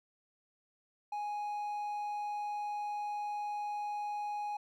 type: tone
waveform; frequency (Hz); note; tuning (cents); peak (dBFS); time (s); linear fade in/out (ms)
triangle; 830.6; G#5; 0; -33; 1.12-4.57; 5
effects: none